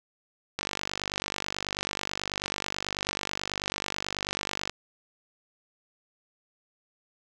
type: click train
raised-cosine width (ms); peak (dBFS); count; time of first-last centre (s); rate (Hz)
0.2; -12; 203; 0.59-4.696; 49.2
effects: none